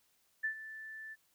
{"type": "tone with ADSR envelope", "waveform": "sine", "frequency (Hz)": 1760, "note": "A6", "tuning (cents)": 0, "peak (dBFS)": -30, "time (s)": [0.43, 1.16], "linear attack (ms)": 17, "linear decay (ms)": 92, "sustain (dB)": -14, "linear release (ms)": 35, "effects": ["white hiss -73 dBFS RMS until 1.34 s"]}